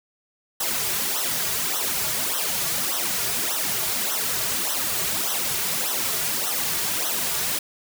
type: noise with flanger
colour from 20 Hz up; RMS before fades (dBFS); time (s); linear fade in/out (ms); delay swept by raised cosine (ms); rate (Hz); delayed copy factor
white; -25; 0.6-7.59; 5; 0.42 to 3.92; 1.7; -0.85
effects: none